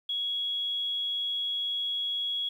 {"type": "tone", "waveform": "sine", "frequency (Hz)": 3334, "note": "G#7", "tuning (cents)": 6, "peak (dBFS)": -28, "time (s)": [0.09, 2.49], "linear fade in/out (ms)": 5, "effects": ["10-bit"]}